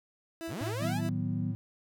30% pulse tone with tremolo, 329.6 Hz, E4, in tune, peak -32 dBFS, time 0.41-1.09 s, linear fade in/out 0 ms, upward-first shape triangle, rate 5 Hz, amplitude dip 85%
sawtooth linear sweep, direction up, 46 to 910 Hz, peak -32 dBFS, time 0.47-1.02 s, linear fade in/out 50 ms
triangle tone, 110 Hz, A2, in tune, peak -32 dBFS, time 0.61-1.55 s, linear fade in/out 0 ms
sine chord, B major, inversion first, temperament equal, 155.56 / 185 / 246.9 Hz, D#3 / F#3 / B3, 0 / 0 / 0 cents, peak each -35 dBFS, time 0.79-1.55 s, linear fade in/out 50 ms
effects none

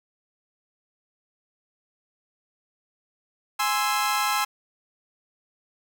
sawtooth chord, Ab augmented, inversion none, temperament equal, 830.6 / 1046.5 / 1318.5 Hz, Ab5 / C6 / E6, 0 / 0 / 0 cents, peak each -23 dBFS, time 3.59-4.45 s, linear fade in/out 10 ms, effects none

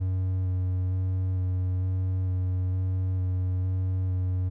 triangle tone with vibrato, 92.5 Hz, F#2, in tune, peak -22 dBFS, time 0-4.5 s, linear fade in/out 20 ms, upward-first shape square, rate 1.1 Hz, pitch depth 11 cents each way, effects none

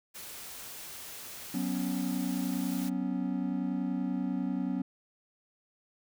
white noise, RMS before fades -44 dBFS, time 0.14-2.9 s, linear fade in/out 20 ms
triangle chord, F# suspended fourth, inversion none, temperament equal with one note detuned, 185.85 / 246.9 / 277.2 Hz, F#3 / B3 / C#4, +8 / 0 / 0 cents, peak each -32 dBFS, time 1.54-4.82 s, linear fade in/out 5 ms
effects none

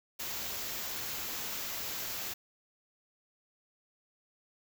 white band-stop noise, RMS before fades -38 dBFS, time 0.19-2.34 s, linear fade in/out 10 ms, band 7800 to 11000 Hz, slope 96 dB/octave, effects none

